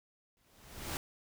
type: noise with exponential growth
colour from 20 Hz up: pink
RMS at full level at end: -35 dBFS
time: 0.37-0.97 s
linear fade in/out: 0 ms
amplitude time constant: 130 ms
effects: none